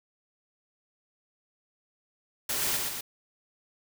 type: noise with echo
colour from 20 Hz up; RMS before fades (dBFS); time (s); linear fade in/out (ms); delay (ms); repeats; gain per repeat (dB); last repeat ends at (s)
white; -30; 2.49-2.77; 5; 120; 2; -3; 3.01
effects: none